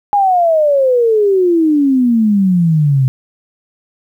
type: exponential sweep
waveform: sine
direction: down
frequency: 830.6 to 127.8 Hz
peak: -8 dBFS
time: 0.13-3.08 s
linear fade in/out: 0 ms
effects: 8-bit